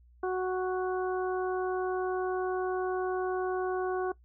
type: harmonic tone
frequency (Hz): 370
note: F#4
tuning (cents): 0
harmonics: 1 / 2 / 3 / 4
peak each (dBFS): -29 / -35 / -39 / -41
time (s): 0.23-4.12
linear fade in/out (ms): 5
effects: noise-tail reverb RT60 0.1 s tail -19 dB re dry + added 60 Hz sine -56 dBFS peak until 4.24 s